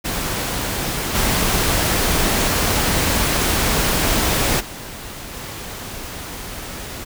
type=noise with level steps; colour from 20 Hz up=pink; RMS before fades=-23 / -18 / -33 / -31 dBFS; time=0.04-7.05 s; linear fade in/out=20 ms; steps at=1.14 / 4.59 / 5.33 s; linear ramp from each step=20 ms; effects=none